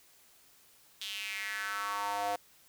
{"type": "tone with high-pass filter sweep", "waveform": "square", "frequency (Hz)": 101.7, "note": "G#2", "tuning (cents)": -36, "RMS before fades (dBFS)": -36, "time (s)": [1.01, 2.36], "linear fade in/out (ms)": 5, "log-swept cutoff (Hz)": [3400, 640], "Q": 4.2, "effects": ["white hiss -62 dBFS RMS until 2.68 s"]}